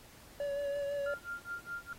triangle tone with vibrato, 568 Hz, C#5, 42 cents sharp, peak -31 dBFS, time 0.4-1.14 s, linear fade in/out 2 ms, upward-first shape sine, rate 6 Hz, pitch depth 22 cents each way
sine tone with tremolo, 1396.9 Hz, F6, in tune, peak -36 dBFS, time 1.06-1.93 s, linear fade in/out 2 ms, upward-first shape sine, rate 4.8 Hz, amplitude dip 100%
effects pink hiss -57 dBFS RMS until 1.98 s + AAC 48 kbps

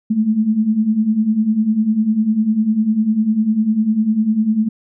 sine beating tone pair, 210 / 220 Hz, G#3 / A3, +19 / 0 cents, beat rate 10 Hz, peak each -19 / -14 dBFS, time 0.1-4.69 s, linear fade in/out 10 ms, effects none

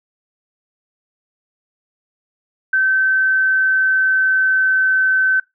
sine tone with pitch glide, 1541 to 1531.2 Hz, G6 to G6, -30 to -41 cents, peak -12 dBFS, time 2.73-5.4 s, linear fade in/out 5 ms, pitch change -11 cents, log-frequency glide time 2.98-4.95 s, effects noise-tail reverb RT60 0.2 s tail -23 dB re dry

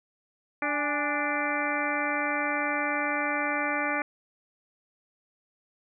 harmonic tone with a mistuned harmonic, 293.7 Hz, D4, in tune, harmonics 1 / 2 / 3 / 4 / 5 / 6 / 7 / 8, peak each -34 / -34 / -34 / -34 / -34 / -34 / -34 / -34 dBFS, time 0.62-4.02 s, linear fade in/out 2 ms, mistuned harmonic 3, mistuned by -85 cents, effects none

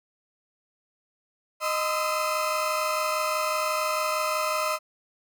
35% pulse tone cluster, 619 / 1025 / 1264 / 1329 Hz, D#5 / C6 / D#6 / E6, -9 / -36 / +27 / +14 cents, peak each -27 / -29 / -29 / -31 dBFS, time 1.6-4.79 s, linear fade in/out 50 ms, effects none

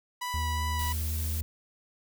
sawtooth tone with vibrato, 984 Hz, B5, 7 cents flat, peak -28 dBFS, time 0.21-0.93 s, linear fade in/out 10 ms, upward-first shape sine, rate 2.8 Hz, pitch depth 10 cents each way
triangle tone with pitch glide, 78.5 to 78.95 Hz, D#2 to D#2, +16 to +26 cents, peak -27 dBFS, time 0.34-1.42 s, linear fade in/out 0 ms, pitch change +10 cents, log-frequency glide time 0.93-1.19 s
blue noise, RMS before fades -38 dBFS, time 0.79-1.41 s, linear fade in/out 5 ms
effects none

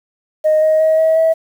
sine tone with pitch steps, 620 / 626.8 / 633.8 / 640.8 / 647.8 Hz, D#5 / D#5 / D#5 / E5 / E5, -6 / +13 / +32 / -49 / -30 cents, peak -8 dBFS, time 0.44-1.34 s, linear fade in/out 20 ms, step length 180 ms, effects tanh soft clip ceiling -6 dBFS + 7-bit

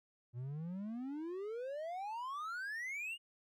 triangle exponential sweep, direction up, 116.54 to 2904 Hz, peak -38 dBFS, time 0.33-3.18 s, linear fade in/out 50 ms, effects none

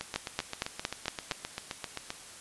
two click trains, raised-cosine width 0.2 ms, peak -17 / -12 dBFS, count 17 / 6, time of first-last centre 0.01-2.104 / 0.16-1.312 s, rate 7.64 / 4.34 Hz, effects white hiss -48 dBFS RMS until 2.4 s + resampled to 24000 Hz

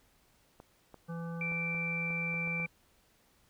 clicks, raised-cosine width 1 ms, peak -35 dBFS, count 8, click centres 0.601 / 0.943 / 1.52 / 1.747 / 2.106 / 2.342 / 2.475 / 2.6 s
harmonic tone, 167.8 Hz, E3, 31 cents sharp, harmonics 1 / 3 / 5 / 7 / 9, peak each -37 / -46 / -52 / -51 / -53 dBFS, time 1.08-2.67 s, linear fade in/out 20 ms
sine tone, 2345 Hz, D7, 3 cents flat, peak -33 dBFS, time 1.41-2.66 s, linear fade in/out 2 ms
effects pink hiss -68 dBFS RMS until 3.49 s

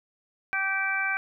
harmonic tone, 388.3 Hz, G4, 16 cents flat, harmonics 2 / 3 / 4 / 5 / 6, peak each -35 / -37 / -27 / -39 / -29 dBFS, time 0.53-1.17 s, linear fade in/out 0 ms, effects none

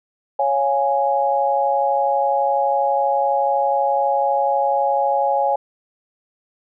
sine chord, Db major, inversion none, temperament equal, 554.4 / 698.5 / 830.6 Hz, Db5 / F5 / Ab5, 0 / 0 / 0 cents, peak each -20 / -23 / -18 dBFS, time 0.39-5.56 s, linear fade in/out 5 ms, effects none

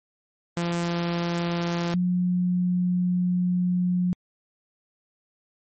sawtooth / sine tone pair in turn, 171.6 / 179.48 Hz, F3 / F3, -30 / +48 cents, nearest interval minor second, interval 78 cents, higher second, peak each -20 dBFS, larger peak neither, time 0.57-1.94 / 1.94-4.13 s, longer second, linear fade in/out 0 ms, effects MP3 32 kbps

